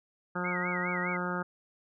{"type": "harmonic tone", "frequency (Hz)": 178.8, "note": "F3", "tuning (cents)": 41, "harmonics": [1, 2, 3, 4, 5, 6, 7, 8, 9], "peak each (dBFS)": [-35, -39, -40, -45, -40, -48, -37, -38, -42], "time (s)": [0.35, 1.43], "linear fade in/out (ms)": 10}
{"type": "tone with vibrato", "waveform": "sine", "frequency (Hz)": 2049, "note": "C7", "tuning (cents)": -37, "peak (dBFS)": -34, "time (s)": [0.44, 1.17], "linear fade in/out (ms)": 10, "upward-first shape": "sine", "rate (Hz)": 4.9, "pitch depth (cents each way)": 160}
{"effects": []}